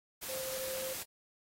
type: tone in noise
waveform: sine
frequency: 523.3 Hz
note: C5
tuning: in tune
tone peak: -39 dBFS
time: 0.28-0.94 s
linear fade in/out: 20 ms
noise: white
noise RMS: -41 dBFS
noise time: 0.21-1.04 s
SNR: -1 dB
effects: AAC 48 kbps